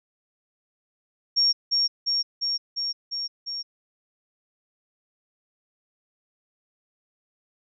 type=tone with echo; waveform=sine; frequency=5540 Hz; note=F8; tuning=15 cents flat; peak=-17 dBFS; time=1.36-1.53 s; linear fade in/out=20 ms; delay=350 ms; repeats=6; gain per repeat=-2 dB; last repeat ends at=3.63 s; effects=none